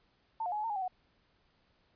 sine tone with pitch steps, 894 / 715 / 840 / 849 / 909 / 829 / 766 / 736 Hz, A5 / F5 / G#5 / G#5 / A#5 / G#5 / G5 / F#5, +27 / +41 / +19 / +38 / -44 / -3 / -40 / -9 cents, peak -32 dBFS, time 0.4-0.88 s, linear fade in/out 5 ms, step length 60 ms, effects pink hiss -71 dBFS RMS until 1.95 s + resampled to 11025 Hz

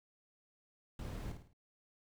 brown noise with echo, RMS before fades -43 dBFS, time 0.99-1.32 s, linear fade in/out 2 ms, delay 53 ms, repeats 4, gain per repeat -7 dB, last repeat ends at 1.532 s, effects none

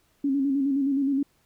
sine tone with vibrato, 275.5 Hz, C#4, 11 cents flat, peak -21 dBFS, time 0.24-1.23 s, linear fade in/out 5 ms, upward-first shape square, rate 9.6 Hz, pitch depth 47 cents each way, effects pink hiss -66 dBFS RMS until 1.45 s

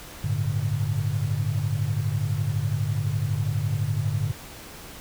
sine tone cluster, 99.7 / 111.7 / 145.2 Hz, G2 / A2 / D3, +30 / +27 / -19 cents, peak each -27 dBFS, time 0.24-4.32 s, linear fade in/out 5 ms, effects pink hiss -42 dBFS RMS until 5 s

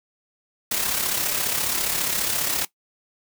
white noise with amplitude modulation, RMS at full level -22 dBFS, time 0.71-2.65 s, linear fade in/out 5 ms, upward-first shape sine, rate 34.7 Hz, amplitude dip 50%, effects noise-tail reverb RT60 0.1 s tail -18 dB re dry

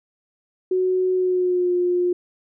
sine tone with pitch glide, 370 to 356 Hz, F#4 to F4, 0 to +33 cents, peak -17 dBFS, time 0.71-2.13 s, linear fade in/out 5 ms, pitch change -67 cents, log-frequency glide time 1.14-1.73 s, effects none

